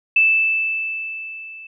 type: tone with level ramp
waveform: sine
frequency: 2637 Hz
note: E7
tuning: in tune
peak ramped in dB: -10 to -35 dBFS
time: 0.16-1.67 s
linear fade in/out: 5 ms
effects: none